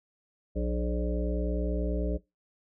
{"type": "harmonic tone with a mistuned harmonic", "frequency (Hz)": 59.9, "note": "A#1", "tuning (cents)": 48, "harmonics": [1, 3, 5, 7, 9, 10], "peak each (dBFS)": [-29, -34, -36, -37, -39, -39], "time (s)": [0.55, 2.18], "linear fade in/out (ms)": 20, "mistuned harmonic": 9, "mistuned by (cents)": -31, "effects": ["noise-tail reverb RT60 0.2 s tail -20 dB re dry"]}